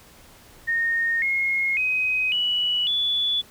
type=tone with pitch steps; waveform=sine; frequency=1844 / 2155 / 2519 / 2944 / 3441 Hz; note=A#6 / C#7 / D#7 / F#7 / A7; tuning=-19 / -49 / +21 / -9 / -39 cents; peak=-20 dBFS; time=0.67-3.42 s; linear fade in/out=20 ms; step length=550 ms; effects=pink hiss -50 dBFS RMS until 3.5 s